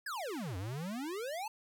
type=exponential two-way sweep; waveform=square; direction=down then up; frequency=1760 to 87.31 to 906 Hz; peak=-38 dBFS; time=0.06-1.48 s; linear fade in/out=5 ms; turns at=0.57 s; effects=none